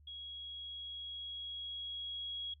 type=tone with level ramp; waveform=sine; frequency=3314 Hz; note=G#7; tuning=4 cents flat; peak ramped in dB=-44 to -38 dBFS; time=0.07-2.54 s; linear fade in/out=5 ms; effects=noise-tail reverb RT60 0.1 s tail -22 dB re dry + added 74 Hz sine -59 dBFS peak until 2.6 s